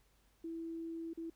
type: tone with dropouts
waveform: sine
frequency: 329.6 Hz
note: E4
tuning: in tune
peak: -40 dBFS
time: 0.44-1.3 s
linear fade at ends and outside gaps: 5 ms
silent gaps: 1.134-1.174 s
effects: added 50 Hz sine -70 dBFS peak until 1.35 s + pink hiss -73 dBFS RMS until 1.35 s